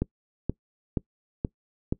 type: click train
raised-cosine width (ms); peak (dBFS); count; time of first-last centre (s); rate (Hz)
3; -12; 5; 0.02-1.925; 2.1
effects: noise-tail reverb RT60 0.1 s tail -23 dB re dry